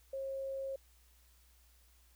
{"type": "tone", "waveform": "sine", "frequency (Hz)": 540, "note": "C#5", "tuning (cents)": -45, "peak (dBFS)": -37, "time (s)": [0.13, 0.76], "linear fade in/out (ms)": 5, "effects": ["added 60 Hz sine -64 dBFS peak until 2.15 s", "white hiss -69 dBFS RMS until 2.15 s"]}